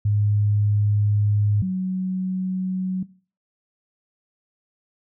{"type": "tone pair in turn", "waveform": "sine", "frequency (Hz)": [103.8, 186.24], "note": ["G#2", "F#3"], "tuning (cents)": [0, 12], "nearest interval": "minor seventh", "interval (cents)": 1012, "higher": "second", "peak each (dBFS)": [-17, -21], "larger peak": "first", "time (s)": [[0.05, 1.62], [1.62, 3.03]], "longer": "first", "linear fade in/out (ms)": 5, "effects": ["noise-tail reverb RT60 0.4 s tail -19 dB re dry"]}